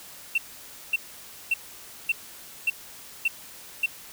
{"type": "tone bursts", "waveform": "triangle", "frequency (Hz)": 2700, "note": "E7", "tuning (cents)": 41, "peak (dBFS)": -18, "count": 7, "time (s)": [0.35, 3.86], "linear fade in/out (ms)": 5, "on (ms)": 30, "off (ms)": 550, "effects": ["white hiss -45 dBFS RMS until 4.12 s"]}